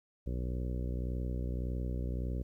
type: harmonic tone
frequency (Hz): 61.74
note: B1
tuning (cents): 0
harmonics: 1 / 2 / 3 / 4 / 5 / 6 / 7 / 8 / 9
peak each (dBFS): -34 / -40 / -44 / -46 / -48 / -50 / -51 / -52 / -53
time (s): 0.26-2.43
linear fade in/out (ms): 10
effects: 12-bit